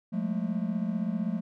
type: tone cluster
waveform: triangle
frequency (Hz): 178.6 / 208.3 / 223.8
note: F3 / G#3 / A3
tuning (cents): +39 / +5 / +30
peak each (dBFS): -30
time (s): 0.12-1.41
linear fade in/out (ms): 20
effects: none